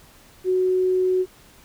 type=tone; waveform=sine; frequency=370 Hz; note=F#4; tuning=in tune; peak=-17 dBFS; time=0.44-1.26 s; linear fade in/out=50 ms; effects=pink hiss -51 dBFS RMS until 1.64 s